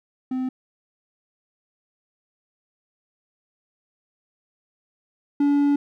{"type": "tone pair in turn", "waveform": "triangle", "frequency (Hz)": [257.5, 286.2], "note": ["C4", "D4"], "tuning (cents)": [-28, -45], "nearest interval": "major second", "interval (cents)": 183, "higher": "second", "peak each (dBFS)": [-21, -14], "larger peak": "second", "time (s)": [[0.31, 0.49], [5.4, 5.76]], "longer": "second", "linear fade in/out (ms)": 5, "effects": []}